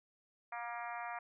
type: harmonic tone with a mistuned harmonic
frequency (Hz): 237.1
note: A#3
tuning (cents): +30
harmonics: 3 / 4 / 5 / 6 / 7 / 8 / 9 / 10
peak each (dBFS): -44 / -46 / -48 / -50 / -51 / -52 / -53 / -54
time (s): 0.52-1.19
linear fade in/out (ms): 5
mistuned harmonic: 6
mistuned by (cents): -26
effects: none